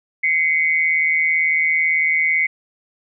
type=tone pair together; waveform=sine; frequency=2059 / 2217 Hz; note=C7 / C#7; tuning=-28 / 0 cents; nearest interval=minor second; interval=128 cents; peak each=-17 / -18 dBFS; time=0.23-2.47 s; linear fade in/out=10 ms; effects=none